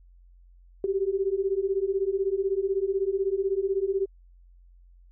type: beating tone pair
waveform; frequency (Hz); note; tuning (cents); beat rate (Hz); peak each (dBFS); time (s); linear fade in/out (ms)
sine; 379.8 / 395.8; F#4 / G4; +45 / +17; 16; -27 / -26; 0.84-4.06; 2
effects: added 44 Hz sine -51 dBFS peak until 5.11 s